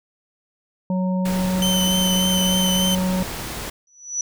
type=harmonic tone; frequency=185 Hz; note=F#3; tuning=in tune; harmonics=1 / 3 / 5; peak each=-19 / -29 / -33 dBFS; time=0.9-3.23 s; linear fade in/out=2 ms
type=noise; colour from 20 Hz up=pink; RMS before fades=-30 dBFS; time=1.25-3.7 s; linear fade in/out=5 ms
type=tone with vibrato; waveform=sawtooth; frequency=3059 Hz; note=G7; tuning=43 cents flat; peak=-17 dBFS; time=1.62-2.95 s; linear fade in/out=2 ms; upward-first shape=triangle; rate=3.4 Hz; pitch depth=19 cents each way
type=tone with exponential growth; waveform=sine; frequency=5920 Hz; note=F#8; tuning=in tune; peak=-18 dBFS; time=3.87-4.21 s; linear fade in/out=2 ms; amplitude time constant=72 ms
effects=none